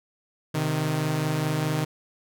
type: tone pair together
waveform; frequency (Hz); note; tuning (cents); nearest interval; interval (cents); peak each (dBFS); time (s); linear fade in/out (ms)
sawtooth; 130 / 154.8; C3 / D#3; -11 / -9; minor third; 302; -25 / -21; 0.54-1.85; 10
effects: none